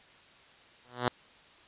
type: tone with exponential growth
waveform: 5% pulse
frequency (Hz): 123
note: B2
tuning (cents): -7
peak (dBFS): -12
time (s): 0.85-1.08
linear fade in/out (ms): 0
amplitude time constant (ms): 48
effects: white hiss -57 dBFS RMS until 1.67 s + resampled to 8000 Hz